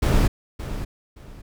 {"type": "noise with echo", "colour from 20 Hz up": "brown", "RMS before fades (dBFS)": -17, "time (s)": [0.02, 0.28], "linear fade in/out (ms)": 10, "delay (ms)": 570, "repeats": 2, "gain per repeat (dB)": -12, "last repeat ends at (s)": 1.42, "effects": []}